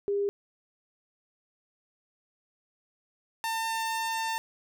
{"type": "tone pair in turn", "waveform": ["sine", "sawtooth"], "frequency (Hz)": [403.1, 900.5], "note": ["G4", "A5"], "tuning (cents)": [48, 40], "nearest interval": "octave + major second", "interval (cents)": 1392, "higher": "second", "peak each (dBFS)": -25, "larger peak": "neither", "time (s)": [[0.08, 0.29], [3.44, 4.38]], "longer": "second", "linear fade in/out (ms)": 0, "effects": []}